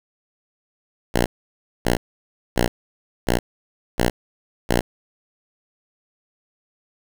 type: tone bursts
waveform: 5% pulse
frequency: 60 Hz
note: B1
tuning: 49 cents flat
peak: -5 dBFS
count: 6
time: 1.14-4.81 s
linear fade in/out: 10 ms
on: 120 ms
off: 590 ms
effects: none